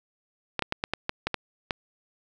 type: clicks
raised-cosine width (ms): 0.3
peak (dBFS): -10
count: 9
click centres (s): 0.593 / 0.623 / 0.724 / 0.839 / 0.936 / 1.094 / 1.27 / 1.343 / 1.708
effects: none